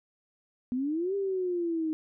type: exponential two-way sweep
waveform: sine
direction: up then down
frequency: 242.4 to 401.4 to 310.5 Hz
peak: -27 dBFS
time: 0.72-1.93 s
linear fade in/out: 0 ms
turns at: 1.15 s
effects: none